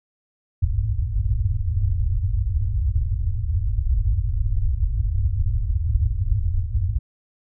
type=low-pass noise; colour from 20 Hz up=white; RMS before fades=-21 dBFS; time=0.62-6.99 s; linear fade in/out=10 ms; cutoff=110 Hz; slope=96 dB/octave; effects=none